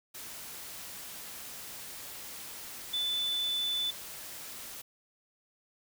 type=tone in noise; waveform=sine; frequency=3500 Hz; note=A7; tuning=10 cents flat; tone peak=-29 dBFS; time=2.93-3.91 s; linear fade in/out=10 ms; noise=white; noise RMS=-44 dBFS; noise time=0.14-4.82 s; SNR=+12 dB; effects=none